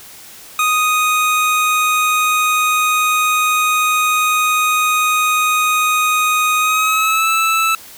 25% pulse tone with pitch glide, 1244.5 to 1315.5 Hz, D#6 to E6, 0 to -4 cents, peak -9 dBFS, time 0.59-7.75 s, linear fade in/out 2 ms, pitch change +96 cents, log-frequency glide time 6.59-7.29 s, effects white hiss -38 dBFS RMS until 7.97 s

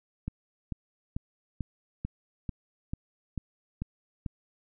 click train, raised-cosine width 5 ms, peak -20 dBFS, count 10, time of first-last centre 0.28-4.262 s, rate 2.26 Hz, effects none

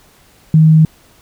sine tone, 157.7 Hz, D#3, 24 cents sharp, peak -4 dBFS, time 0.54-0.85 s, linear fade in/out 2 ms, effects pink hiss -48 dBFS RMS until 1.21 s

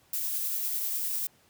violet noise with tremolo, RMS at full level -30 dBFS, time 0.13-1.27 s, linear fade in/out 5 ms, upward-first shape triangle, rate 10 Hz, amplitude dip 25%, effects pink hiss -63 dBFS RMS until 1.49 s + high-pass 80 Hz 12 dB/octave

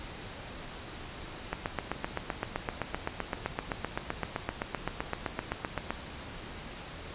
click train, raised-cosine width 0.5 ms, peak -15 dBFS, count 35, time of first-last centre 1.53-5.906 s, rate 7.77 Hz, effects pink hiss -43 dBFS RMS until 7.14 s + resampled to 8000 Hz

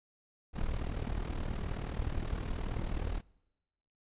brown noise with amplitude modulation, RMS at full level -32 dBFS, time 0.53-3.22 s, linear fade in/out 50 ms, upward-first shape sine, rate 39 Hz, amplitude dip 75%, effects noise-tail reverb RT60 1.0 s tail -25 dB re dry + resampled to 8000 Hz

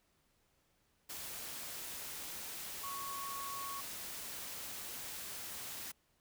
sine tone in noise, 1108.7 Hz, C#6, in tune, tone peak -42 dBFS, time 2.83-3.81 s, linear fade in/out 10 ms, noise white, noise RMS -45 dBFS, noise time 1.09-5.92 s, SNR 0 dB, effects pink hiss -75 dBFS RMS until 6.2 s

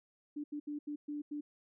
sine tone bursts at uneven times, 294.4 Hz, D4, 4 cents sharp, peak -37 dBFS, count 6, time 0.36-0.44 / 0.52-0.6 / 0.67-0.79 / 0.87-0.96 / 1.08-1.22 / 1.31-1.41 s, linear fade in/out 10 ms, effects none

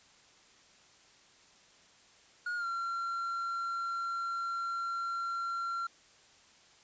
triangle tone with pitch glide, 1438 to 1369.9 Hz, F#6 to F6, -50 to -34 cents, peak -31 dBFS, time 2.46-5.87 s, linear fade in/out 5 ms, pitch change -84 cents, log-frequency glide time 2.56-2.66 s, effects white hiss -61 dBFS RMS until 6.83 s + resampled to 16000 Hz

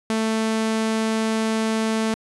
sawtooth tone, 221.3 Hz, A3, 10 cents sharp, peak -16 dBFS, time 0.1-2.14 s, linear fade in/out 0 ms, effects resampled to 24000 Hz

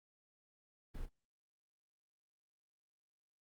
brown noise with echo, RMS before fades -43 dBFS, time 0.94-1.06 s, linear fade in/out 10 ms, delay 32 ms, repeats 1, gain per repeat -11 dB, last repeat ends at 1.092 s, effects Opus 24 kbps

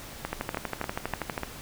two click trains, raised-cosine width 0.5 ms, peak -15 / -14 dBFS, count 5 / 14, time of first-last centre 0.25-1.433 / 0.33-1.378 s, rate 3.38 / 12.4 Hz, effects pink hiss -43 dBFS RMS until 1.61 s

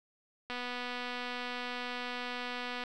click train, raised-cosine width 0.3 ms, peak -23 dBFS, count 576, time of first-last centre 0.5-2.837 s, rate 246 Hz, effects none

